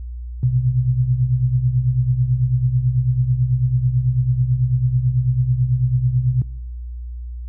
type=tone with tremolo; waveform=sine; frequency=125.7 Hz; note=B2; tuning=31 cents sharp; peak=-11 dBFS; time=0.43-6.42 s; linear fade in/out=2 ms; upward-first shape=triangle; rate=9.1 Hz; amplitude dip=75%; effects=noise-tail reverb RT60 0.9 s tail -23 dB re dry + added 60 Hz sine -27 dBFS peak until 7.48 s